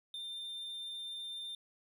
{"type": "tone", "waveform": "triangle", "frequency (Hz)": 3596, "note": "A7", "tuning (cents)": 37, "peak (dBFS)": -39, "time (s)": [0.14, 1.55], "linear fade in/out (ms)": 2, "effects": []}